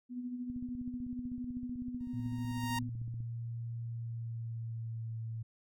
sine tone with tremolo, 246.9 Hz, B3, in tune, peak -35 dBFS, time 0.09-2.9 s, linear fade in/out 50 ms, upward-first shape sine, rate 13 Hz, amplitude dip 50%
click train, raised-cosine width 5 ms, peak -36 dBFS, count 44, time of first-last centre 0.5-3.204 s, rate 15.9 Hz
sawtooth tone with exponential growth, 932.3 Hz, A#5, in tune, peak -29 dBFS, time 2-2.79 s, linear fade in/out 5 ms, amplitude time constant 170 ms
sine tone with pitch glide, 116.54 to 113.03 Hz, A#2 to A2, 0 to +47 cents, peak -37 dBFS, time 2.13-5.43 s, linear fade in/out 10 ms, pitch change -53 cents, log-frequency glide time 3.8-5.18 s
effects none

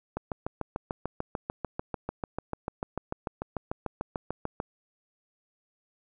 click train, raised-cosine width 1 ms, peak -17 dBFS, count 31, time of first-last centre 0.17-4.601 s, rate 6.77 Hz, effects none

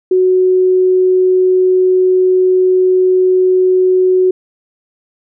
sine tone, 370 Hz, F#4, in tune, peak -7 dBFS, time 0.11-4.31 s, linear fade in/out 5 ms, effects none

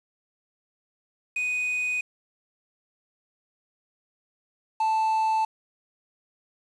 triangle tone pair in turn, 2489 / 880 Hz, D#7 / A5, 0 / 0 cents, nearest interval octave + tritone, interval 1800 cents, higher first, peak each -23 / -19 dBFS, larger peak second, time 1.36-2.01 / 4.8-5.45 s, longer neither, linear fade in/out 5 ms, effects resampled to 24000 Hz + 8-bit

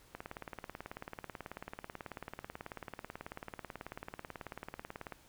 click train, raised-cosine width 0.5 ms, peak -27 dBFS, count 92, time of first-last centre 0.15-5.123 s, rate 18.3 Hz, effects pink hiss -63 dBFS RMS until 5.28 s

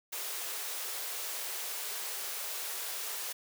white high-pass noise, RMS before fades -38 dBFS, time 0.12-3.33 s, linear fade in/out 10 ms, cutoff 360 Hz, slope 96 dB/octave, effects none

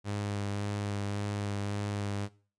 sawtooth tone with vibrato, 101.8 Hz, G#2, 34 cents flat, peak -28 dBFS, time 0.04-2.29 s, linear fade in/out 50 ms, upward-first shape sine, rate 1.8 Hz, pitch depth 17 cents each way, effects noise-tail reverb RT60 0.4 s tail -20 dB re dry + resampled to 22050 Hz

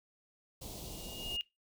pink band-stop noise, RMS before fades -45 dBFS, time 0.61-1.37 s, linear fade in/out 10 ms, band 800 to 3200 Hz, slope 24 dB/octave
sine tone with exponential growth, 2846 Hz, F7, 32 cents sharp, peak -32 dBFS, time 0.72-1.41 s, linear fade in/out 0 ms, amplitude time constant 150 ms
effects noise-tail reverb RT60 0.2 s tail -19 dB re dry

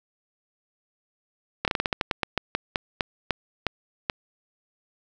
slowing click train, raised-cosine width 0.3 ms, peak -7 dBFS, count 17, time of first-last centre 1.65-4.098 s, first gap 28 ms, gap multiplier 1.2, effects none

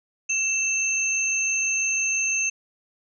sine tone pair together, 2657 / 6323 Hz, E7 / G8, +13 / +14 cents, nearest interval octave + minor third, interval 1501 cents, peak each -24 dBFS, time 0.29-2.5 s, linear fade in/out 10 ms, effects none

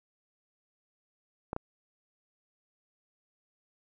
clicks, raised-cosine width 1 ms, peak -19 dBFS, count 2, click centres 1.531 / 1.564 s, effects none

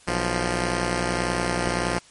5% pulse tone pair together, 61.74 / 174.63 Hz, B1 / F3, 0 / 0 cents, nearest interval octave + tritone, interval 1800 cents, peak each -14 dBFS, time 0.07-1.99 s, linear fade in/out 10 ms, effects white hiss -52 dBFS RMS until 2.1 s + MP3 48 kbps

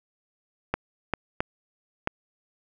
clicks, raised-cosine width 0.5 ms, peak -9 dBFS, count 4, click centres 0.74 / 1.137 / 1.405 / 2.074 s, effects none

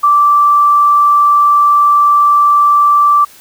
sine tone, 1168 Hz, D6, 10 cents flat, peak -5 dBFS, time 0.03-3.25 s, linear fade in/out 10 ms, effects white hiss -40 dBFS RMS until 3.4 s

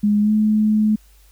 sine tone with pitch glide, 207.7 to 214.2 Hz, G#3 to A3, 0 to -46 cents, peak -13 dBFS, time 0.03-0.96 s, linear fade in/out 10 ms, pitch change +54 cents, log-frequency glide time 0.21-0.31 s, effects added 50 Hz sine -48 dBFS peak until 1.31 s + white hiss -56 dBFS RMS until 1.31 s

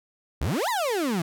35% pulse exponential two-way sweep, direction up then down, 53.7 to 1035 to 157.3 Hz, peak -22 dBFS, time 0.41-1.22 s, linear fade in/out 5 ms, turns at 0.69 s, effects none

